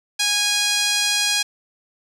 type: tone with band-pass filter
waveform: 5% pulse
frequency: 824 Hz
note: G#5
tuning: 14 cents flat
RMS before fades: -20 dBFS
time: 0.19-1.43 s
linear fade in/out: 10 ms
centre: 3600 Hz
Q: 0.68
effects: 7-bit